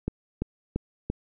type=click train; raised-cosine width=3 ms; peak=-14 dBFS; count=4; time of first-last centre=0.08-1.1 s; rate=2.94 Hz; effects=none